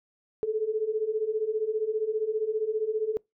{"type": "beating tone pair", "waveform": "sine", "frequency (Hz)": [424.6, 439.6], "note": ["G#4", "A4"], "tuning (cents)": [38, -2], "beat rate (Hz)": 15, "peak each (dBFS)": [-30, -27], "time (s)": [0.43, 3.17], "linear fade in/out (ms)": 0, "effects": ["noise-tail reverb RT60 0.2 s tail -26 dB re dry"]}